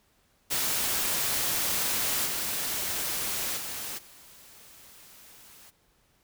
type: noise with level steps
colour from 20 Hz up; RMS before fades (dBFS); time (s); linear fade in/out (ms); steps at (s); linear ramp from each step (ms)
white; -28 / -31 / -36 / -52; 0.5-5.71; 20; 2.25 / 3.56 / 3.97; 20
effects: pink hiss -67 dBFS RMS until 6.23 s